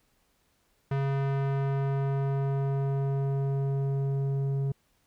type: tone with low-pass filter sweep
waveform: square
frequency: 137.5 Hz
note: C#3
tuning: 14 cents flat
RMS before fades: -28 dBFS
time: 0.91-4.72 s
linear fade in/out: 5 ms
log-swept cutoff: 2000 to 350 Hz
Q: 0.73
effects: pink hiss -70 dBFS RMS until 5.06 s